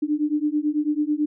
sine beating tone pair, 294.9 / 304 Hz, D4 / D#4, +7 / -40 cents, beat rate 9.1 Hz, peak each -23 dBFS, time 0.02-1.26 s, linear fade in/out 10 ms, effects none

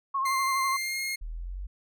sine tone with vibrato, 1079 Hz, C#6, 47 cents flat, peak -25 dBFS, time 0.14-0.77 s, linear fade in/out 10 ms, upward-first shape sine, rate 12 Hz, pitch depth 44 cents each way
sawtooth tone with pitch glide, 2093 to 2142 Hz, C7 to C7, 0 to +40 cents, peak -26 dBFS, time 0.25-1.16 s, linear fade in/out 10 ms, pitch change +40 cents, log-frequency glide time 0.74-1 s
sine linear sweep, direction up, 37.94 to 48.87 Hz, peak -33 dBFS, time 1.21-1.67 s, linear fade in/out 10 ms
effects none

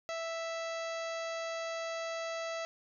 harmonic tone, 659.3 Hz, E5, in tune, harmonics 1 / 2 / 3 / 4 / 5 / 6 / 7 / 8 / 9 / 10, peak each -37 / -43 / -45 / -48 / -52 / -52 / -52 / -57 / -57 / -53 dBFS, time 0.09-2.65 s, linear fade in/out 0 ms, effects none

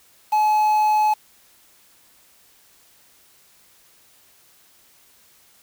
triangle tone with quantisation, 853 Hz, G#5, 46 cents sharp, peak -13 dBFS, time 0.32-1.14 s, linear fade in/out 10 ms, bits 6, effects white hiss -55 dBFS RMS until 5.62 s

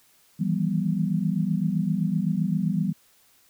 sine tone cluster, 158.8 / 166.7 / 194.3 / 240.6 Hz, D#3 / E3 / G3 / B3, +36 / +20 / -15 / -45 cents, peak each -31 / -26 / -25 / -31 dBFS, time 0.39-2.93 s, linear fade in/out 20 ms, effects white hiss -60 dBFS RMS until 3.49 s

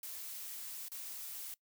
blue noise with dropouts, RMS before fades -45 dBFS, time 0.03-1.54 s, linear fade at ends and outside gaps 2 ms, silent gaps 0.884-0.917 s, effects noise-tail reverb RT60 0.1 s tail -21 dB re dry

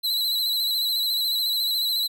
45% pulse tone with vibrato, 4000 Hz, B7, 21 cents sharp, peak -21 dBFS, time 0.03-2.08 s, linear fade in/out 20 ms, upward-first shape square, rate 14 Hz, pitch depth 38 cents each way, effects none

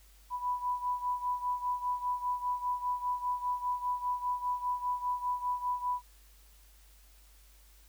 sine beating tone pair, 987.8 / 992.8 Hz, B5 / B5, 0 / +9 cents, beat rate 5 Hz, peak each -32 / -36 dBFS, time 0.3-6.02 s, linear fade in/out 50 ms, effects added 50 Hz sine -57 dBFS peak until 7.88 s + white hiss -63 dBFS RMS until 7.88 s

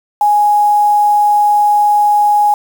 sine tone with quantisation, 830.6 Hz, G#5, in tune, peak -7 dBFS, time 0.21-2.54 s, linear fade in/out 2 ms, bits 5, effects none

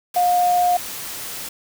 sine tone in noise, 713 Hz, F5, 36 cents sharp, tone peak -14 dBFS, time 0.16-0.77 s, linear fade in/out 5 ms, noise white, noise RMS -31 dBFS, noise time 0.14-1.49 s, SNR +14 dB, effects none

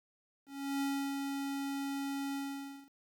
square tone with ADSR envelope, 277.2 Hz, C#4, in tune, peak -32 dBFS, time 0.46-2.9 s, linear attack 350 ms, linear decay 320 ms, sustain -4 dB, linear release 550 ms, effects 11-bit

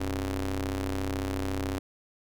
sawtooth ring-modulated tone, 98 Hz, G2, in tune, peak -22 dBFS, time 0-1.79 s, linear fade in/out 10 ms, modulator 179 Hz, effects none

